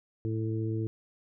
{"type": "harmonic tone", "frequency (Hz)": 110.6, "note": "A2", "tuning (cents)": 9, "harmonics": [1, 2, 3, 4], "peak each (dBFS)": [-30, -41, -34, -40], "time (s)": [0.25, 0.87], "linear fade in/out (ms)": 0, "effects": []}